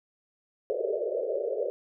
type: band-pass noise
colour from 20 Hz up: white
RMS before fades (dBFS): -30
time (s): 0.7-1.7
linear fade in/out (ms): 0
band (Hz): 380 to 610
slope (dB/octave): 96
effects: none